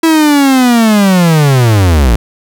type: linear sweep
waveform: 45% pulse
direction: down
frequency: 329.6 to 51.91 Hz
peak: -5 dBFS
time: 0.03-2.16 s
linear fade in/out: 5 ms
effects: none